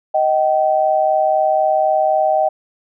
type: tone pair together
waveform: sine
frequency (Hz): 626 / 769.9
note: D#5 / G5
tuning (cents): +10 / -31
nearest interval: major third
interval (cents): 359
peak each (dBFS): -15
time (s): 0.14-2.49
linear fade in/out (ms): 10
effects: none